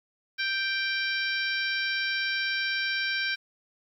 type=harmonic tone; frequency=784 Hz; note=G5; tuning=in tune; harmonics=2 / 3 / 4 / 5 / 6 / 7; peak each=-29 / -32 / -37 / -36 / -38 / -38 dBFS; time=0.38-3.36 s; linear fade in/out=20 ms; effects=10-bit